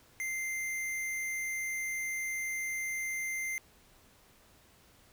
square tone, 2088 Hz, C7, 4 cents flat, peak -34 dBFS, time 0.2-3.58 s, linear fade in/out 0 ms, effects pink hiss -62 dBFS RMS until 5.12 s

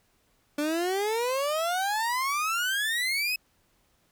30% pulse exponential sweep, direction up, 288.6 to 2591 Hz, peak -23 dBFS, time 0.58-3.36 s, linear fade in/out 5 ms, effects pink hiss -68 dBFS RMS until 4.11 s

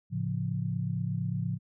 sine chord, A augmented, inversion none, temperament equal, 110 / 138.59 / 174.61 Hz, A2 / C#3 / E#3, 0 / 0 / 0 cents, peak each -33 dBFS, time 0.1-1.59 s, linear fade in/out 50 ms, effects none

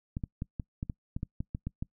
clicks, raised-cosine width 5 ms, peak -21 dBFS, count 12, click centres 0.169 / 0.238 / 0.421 / 0.598 / 0.829 / 0.898 / 1.165 / 1.231 / 1.405 / 1.549 / 1.67 / 1.825 s, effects noise-tail reverb RT60 0.1 s tail -24 dB re dry

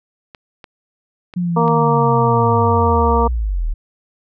clicks, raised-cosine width 0.3 ms, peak -20 dBFS, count 4, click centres 0.348 / 0.642 / 1.338 / 1.68 s
sine linear sweep, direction down, 180 to 34.54 Hz, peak -16 dBFS, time 1.36-3.74 s, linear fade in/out 10 ms
harmonic tone, 233.1 Hz, A#3, in tune, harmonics 1 / 2 / 3 / 4 / 5, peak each -21 / -17 / -23 / -17 / -20 dBFS, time 1.56-3.28 s, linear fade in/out 10 ms
effects none

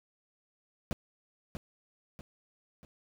brown noise with echo, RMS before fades -32 dBFS, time 0.91-0.93 s, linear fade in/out 0 ms, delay 640 ms, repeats 3, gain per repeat -7 dB, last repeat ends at 2.85 s, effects none

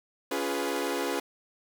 sawtooth chord, C# dominant seventh, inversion none, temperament equal with one note detuned, 280.9 / 349.2 / 415.3 / 493.9 Hz, C#4 / E#4 / G#4 / B4, +23 / 0 / 0 / 0 cents, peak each -30 dBFS, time 0.31-1.2 s, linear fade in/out 5 ms, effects 8-bit

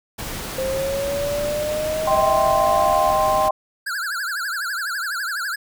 pink noise, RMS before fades -30 dBFS, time 0.18-3.49 s, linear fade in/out 10 ms
sine linear sweep, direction up, 523.3 to 709 Hz, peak -21 dBFS, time 0.58-3.11 s, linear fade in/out 5 ms
sine chord, C minor, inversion first, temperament equal, 622.3 / 784 / 1046.5 Hz, Eb5 / G5 / C6, 0 / 0 / 0 cents, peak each -20 dBFS, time 2.07-3.51 s, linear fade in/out 5 ms
square tone with vibrato, 1510 Hz, F#6, 35 cents sharp, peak -24 dBFS, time 3.86-5.56 s, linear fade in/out 10 ms, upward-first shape triangle, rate 12 Hz, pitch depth 230 cents each way
effects none

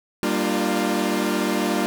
sawtooth chord, G minor seventh, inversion none, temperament equal with one note detuned, 196 / 233.1 / 300.9 / 349.2 Hz, G3 / Bb3 / D4 / F4, 0 / 0 / +42 / 0 cents, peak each -22 dBFS, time 0.23-1.86 s, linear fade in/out 0 ms, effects none

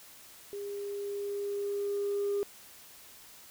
sine tone with level ramp, 404.4 Hz, G#4, 46 cents flat, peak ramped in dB -36 to -26 dBFS, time 0.53-2.43 s, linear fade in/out 0 ms, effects tanh soft clip ceiling -25 dBFS + white hiss -53 dBFS RMS until 3.5 s

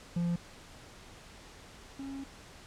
triangle tone pair in turn, 172.3 / 273 Hz, F3 / C#4, -23 / -26 cents, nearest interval minor sixth, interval 797 cents, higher second, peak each -26 / -36 dBFS, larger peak first, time 0.16-0.36 / 1.99-2.24 s, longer second, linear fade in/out 5 ms, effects pink hiss -52 dBFS RMS until 2.66 s + low-pass 8000 Hz 12 dB/octave

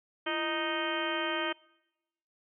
harmonic tone with a mistuned harmonic, 311.1 Hz, D#4, in tune, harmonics 1 / 2 / 3 / 4 / 5 / 6 / 7 / 8 / 9 / 10, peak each -36 / -37 / -39 / -38 / -38 / -40 / -42 / -41 / -46 / -38 dBFS, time 0.26-1.53 s, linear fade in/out 10 ms, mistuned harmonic 1, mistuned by +140 cents, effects noise-tail reverb RT60 1.0 s tail -26 dB re dry

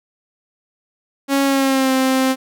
sawtooth tone with pitch glide, 275.8 to 262.4 Hz, C#4 to C4, -9 to +5 cents, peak -10 dBFS, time 1.28-2.36 s, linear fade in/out 50 ms, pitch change -86 cents, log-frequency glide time 1.44-1.92 s, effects none

